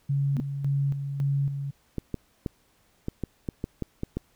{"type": "tone with tremolo", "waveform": "sine", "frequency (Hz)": 139.7, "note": "C#3", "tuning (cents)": 14, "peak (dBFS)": -22, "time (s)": [0.09, 1.71], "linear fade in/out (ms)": 10, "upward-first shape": "square", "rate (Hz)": 1.8, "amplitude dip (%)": 55}
{"type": "tone with exponential growth", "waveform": "sine", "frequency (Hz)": 237.9, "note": "A#3", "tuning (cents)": 35, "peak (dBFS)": -20, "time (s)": [0.32, 0.4], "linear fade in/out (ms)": 0, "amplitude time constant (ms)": 16}
{"type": "clicks", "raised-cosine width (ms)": 3, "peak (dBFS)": -16, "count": 10, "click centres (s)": [1.983, 2.143, 2.462, 3.084, 3.237, 3.488, 3.641, 3.823, 4.034, 4.17]}
{"effects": ["pink hiss -65 dBFS RMS until 4.35 s"]}